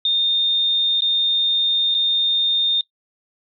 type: tone with dropouts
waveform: sine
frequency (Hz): 3645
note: A#7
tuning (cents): -40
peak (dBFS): -15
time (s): 0.05-2.81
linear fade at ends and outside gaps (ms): 2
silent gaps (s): 1.007-1.02 / 1.944-1.948
effects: noise-tail reverb RT60 0.1 s tail -17 dB re dry